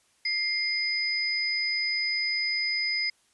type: tone pair together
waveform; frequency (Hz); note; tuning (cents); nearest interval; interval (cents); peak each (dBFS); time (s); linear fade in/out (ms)
sine; 2100 / 4995; C7 / D#8; +6 / +6; octave + minor third; 1500; -28; 0.25-3.1; 5
effects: white hiss -66 dBFS RMS until 3.33 s + resampled to 24000 Hz